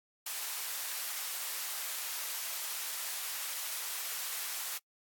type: high-pass noise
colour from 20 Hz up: white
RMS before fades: -38 dBFS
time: 0.26-4.78 s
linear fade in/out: 5 ms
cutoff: 820 Hz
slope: 12 dB/octave
effects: noise-tail reverb RT60 0.1 s tail -25 dB re dry + AAC 64 kbps

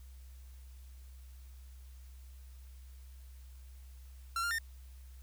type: tone with pitch steps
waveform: 45% pulse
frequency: 1362 / 1400 / 1815 Hz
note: F6 / F6 / A#6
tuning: -44 / +4 / -47 cents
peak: -32 dBFS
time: 4.36-4.585 s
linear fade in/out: 2 ms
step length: 75 ms
effects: added 64 Hz sine -49 dBFS peak until 5.22 s + white hiss -66 dBFS RMS until 5.22 s

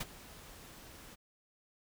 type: noise with ADSR envelope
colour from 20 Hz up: pink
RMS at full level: -35 dBFS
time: 0-1.16 s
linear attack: 9 ms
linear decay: 29 ms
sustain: -18 dB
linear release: 26 ms
effects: none

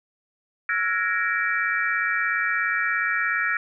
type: tone cluster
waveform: sine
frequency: 1340 / 1437 / 1670 / 1864 / 2316 Hz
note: E6 / F6 / G#6 / A#6 / D7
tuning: +28 / +49 / +9 / -1 / -25 cents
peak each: -29 / -28 / -27 / -26 / -29 dBFS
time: 0.69-3.57 s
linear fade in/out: 2 ms
effects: none

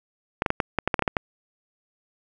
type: clicks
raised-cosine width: 0.5 ms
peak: -6 dBFS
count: 11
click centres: 0.421 / 0.462 / 0.504 / 0.602 / 0.787 / 0.876 / 0.942 / 0.993 / 1.023 / 1.078 / 1.168 s
effects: none

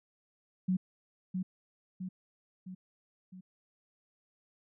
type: tone with echo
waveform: sine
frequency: 185 Hz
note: F#3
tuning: in tune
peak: -26 dBFS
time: 0.68-0.77 s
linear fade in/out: 10 ms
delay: 660 ms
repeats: 4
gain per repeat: -5 dB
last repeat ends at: 3.41 s
effects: none

